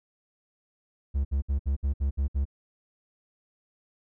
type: tone bursts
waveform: triangle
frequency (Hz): 69.3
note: C#2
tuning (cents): 0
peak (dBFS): -21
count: 8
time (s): 1.14-2.454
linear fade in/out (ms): 20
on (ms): 110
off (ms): 62
effects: none